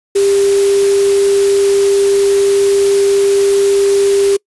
sine tone in noise, 397.3 Hz, G4, 23 cents sharp, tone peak -8 dBFS, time 0.15-4.37 s, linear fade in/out 10 ms, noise white, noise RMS -23 dBFS, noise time 0.15-4.37 s, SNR +12 dB, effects noise-tail reverb RT60 0.1 s tail -26 dB re dry + resampled to 24000 Hz

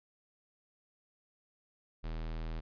square tone, 40.16 Hz, E1, 44 cents flat, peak -37 dBFS, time 2.03-2.61 s, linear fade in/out 20 ms, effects resampled to 11025 Hz

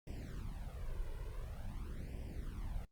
brown noise with flanger, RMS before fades -43 dBFS, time 0.07-2.85 s, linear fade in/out 2 ms, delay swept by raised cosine 0.37 to 2.07 ms, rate 0.47 Hz, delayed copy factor +1, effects noise-tail reverb RT60 0.1 s tail -23 dB re dry + Opus 48 kbps

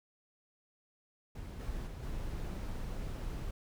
brown noise with level steps, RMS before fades -43 / -39 / -43 / -39 dBFS, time 1.35-3.51 s, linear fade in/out 5 ms, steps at 1.59 / 1.86 / 2.02 s, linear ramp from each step 20 ms, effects none

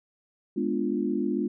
sine chord, G# diminished seventh, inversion none, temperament equal with one note detuned, 208.5 / 246.9 / 293.7 / 349.2 Hz, G#3 / B3 / D4 / F4, +7 / 0 / 0 / 0 cents, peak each -30 dBFS, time 0.56-1.48 s, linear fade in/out 10 ms, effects none

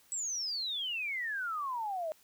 sine exponential sweep, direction down, 7902 to 610 Hz, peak -33 dBFS, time 0.12-2.12 s, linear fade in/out 0 ms, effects white hiss -64 dBFS RMS until 2.23 s

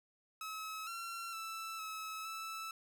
sawtooth tone with pitch steps, 1288 / 1362 / 1323 / 1294 / 1315 Hz, E6 / F6 / E6 / E6 / E6, -41 / -44 / +6 / -32 / -5 cents, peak -38 dBFS, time 0.41-2.71 s, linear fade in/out 2 ms, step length 460 ms, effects none

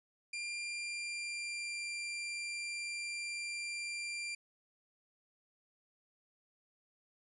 sawtooth tone with pitch glide, 2389 to 2374 Hz, D7 to D7, +29 to +18 cents, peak -35 dBFS, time 0.33-4.35 s, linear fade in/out 5 ms, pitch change -11 cents, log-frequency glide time 0.63-1.9 s, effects resampled to 24000 Hz

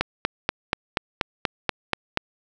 click train, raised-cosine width 0.3 ms, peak -4 dBFS, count 10, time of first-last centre 0.01-2.173 s, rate 4.16 Hz, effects none

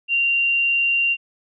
sine tone, 2769 Hz, F7, 15 cents flat, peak -16 dBFS, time 0.08-1.17 s, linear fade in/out 50 ms, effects none

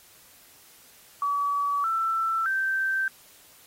sine tone with pitch steps, 1141 / 1333.6 / 1558.7 Hz, C#6 / E6 / G6, +50 / +20 / -10 cents, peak -23 dBFS, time 1.22-3.08 s, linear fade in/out 2 ms, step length 620 ms, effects white hiss -54 dBFS RMS until 3.66 s + AAC 48 kbps

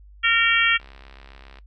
harmonic tone, 460 Hz, A#4, 23 cents flat, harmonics 3 / 4 / 5 / 6 / 7, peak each -22 / -22 / -22 / -22 / -22 dBFS, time 0.23-0.78 s, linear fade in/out 20 ms
click train, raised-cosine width 0.3 ms, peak -29 dBFS, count 54, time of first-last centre 0.8-1.586 s, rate 67.4 Hz
effects noise-tail reverb RT60 0.1 s tail -17 dB re dry + added 50 Hz sine -44 dBFS peak until 1.66 s

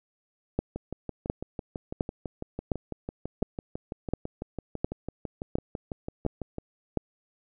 two click trains, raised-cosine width 2 ms, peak -12 / -20 dBFS, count 10 / 36, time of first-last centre 0.59-6.973 / 0.76-6.584 s, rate 1.41 / 6.01 Hz, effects none

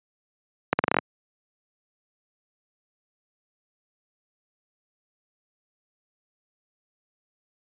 accelerating click train, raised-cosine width 0.5 ms, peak -3 dBFS, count 8, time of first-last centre 0.73-0.987 s, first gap 60 ms, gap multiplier 0.83, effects high-pass 150 Hz 12 dB/octave + resampled to 8000 Hz

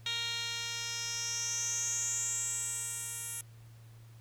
10% pulse tone with band-pass filter sweep, 466.2 Hz, A#4, in tune, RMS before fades -36 dBFS, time 0.06-3.41 s, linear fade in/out 2 ms, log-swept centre 3900 to 10000 Hz, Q 6.6, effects added 114 Hz sine -51 dBFS peak until 4.2 s + pink hiss -64 dBFS RMS until 4.2 s

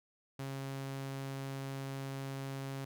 sawtooth tone, 136 Hz, C#3, 33 cents flat, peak -35 dBFS, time 0.39-2.85 s, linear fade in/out 5 ms, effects none

